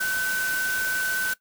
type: tone in noise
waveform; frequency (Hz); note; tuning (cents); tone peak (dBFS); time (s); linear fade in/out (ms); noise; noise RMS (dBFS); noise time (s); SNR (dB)
sine; 1518; F#6; +44; -24; 0-1.34; 10; white; -32; 0-1.34; +5
effects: noise-tail reverb RT60 0.1 s tail -17 dB re dry